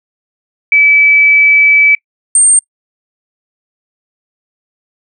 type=tone pair in turn; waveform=sine; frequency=2300 / 8684 Hz; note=D7 / C#9; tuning=-37 / -37 cents; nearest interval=octave + major seventh; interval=2300 cents; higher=second; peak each=-4 dBFS; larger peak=neither; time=0.72-1.95 / 2.35-2.59 s; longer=first; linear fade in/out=2 ms; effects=noise-tail reverb RT60 0.1 s tail -24 dB re dry